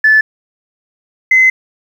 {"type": "tone pair in turn", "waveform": "sine", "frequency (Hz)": [1741, 2049], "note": ["A6", "C7"], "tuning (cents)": [-19, -37], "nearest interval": "minor third", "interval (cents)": 282, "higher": "second", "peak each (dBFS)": -4, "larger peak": "neither", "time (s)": [[0.04, 0.21], [1.31, 1.5]], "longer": "second", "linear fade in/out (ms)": 5, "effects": ["tanh soft clip ceiling 0 dBFS", "7-bit"]}